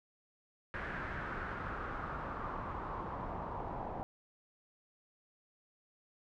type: noise with low-pass filter sweep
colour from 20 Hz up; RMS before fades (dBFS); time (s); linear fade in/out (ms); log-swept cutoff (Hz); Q
pink; -41; 0.74-4.03; 0; 1700 to 840; 3.3
effects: none